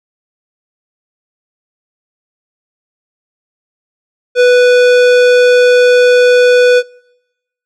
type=tone with tanh clipping; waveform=sine; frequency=493.9 Hz; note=B4; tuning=in tune; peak=-6 dBFS; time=4.35-6.83 s; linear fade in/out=50 ms; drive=18 dB; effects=noise-tail reverb RT60 1.0 s tail -26 dB re dry